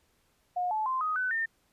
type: tone with pitch steps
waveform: sine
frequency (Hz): 719 / 865 / 1040.6 / 1251.9 / 1506 / 1811.8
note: F#5 / A5 / C6 / D#6 / F#6 / A#6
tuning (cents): -50 / -30 / -10 / +10 / +30 / -50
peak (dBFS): -27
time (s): 0.56-1.46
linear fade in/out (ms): 10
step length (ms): 150
effects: pink hiss -70 dBFS RMS until 1.72 s + resampled to 32000 Hz